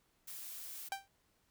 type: noise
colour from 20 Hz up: blue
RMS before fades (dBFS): -47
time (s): 0.27-0.89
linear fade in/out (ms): 10
type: tone with exponential decay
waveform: sawtooth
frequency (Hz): 784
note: G5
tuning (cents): 0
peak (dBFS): -30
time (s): 0.92-1.08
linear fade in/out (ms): 1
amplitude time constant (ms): 33
effects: pink hiss -75 dBFS RMS until 1.5 s